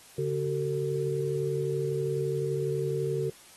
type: tone cluster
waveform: sine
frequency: 141.5 / 378.5 / 450.4 Hz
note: C#3 / F#4 / A4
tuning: +36 / +39 / +40 cents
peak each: -31 dBFS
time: 0.18-3.3 s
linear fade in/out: 5 ms
effects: white hiss -53 dBFS RMS until 3.56 s + AAC 32 kbps